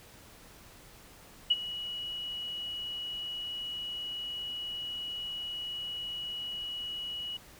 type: tone with ADSR envelope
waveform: sine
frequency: 2925 Hz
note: F#7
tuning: 21 cents flat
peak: -19 dBFS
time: 1.5-7.37 s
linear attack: 11 ms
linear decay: 34 ms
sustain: -16 dB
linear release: 4 ms
effects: pink hiss -54 dBFS RMS until 7.59 s